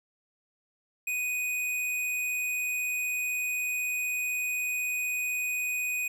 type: tone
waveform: square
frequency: 2489 Hz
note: D#7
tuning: in tune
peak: -29 dBFS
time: 1.07-6.08 s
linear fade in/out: 5 ms
effects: none